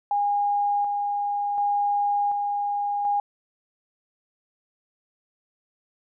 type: tone with tremolo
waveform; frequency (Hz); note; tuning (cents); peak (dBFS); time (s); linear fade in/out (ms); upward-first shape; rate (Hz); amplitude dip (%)
sine; 816; G#5; -31; -20; 0.11-3.2; 2; square; 0.68; 30
effects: none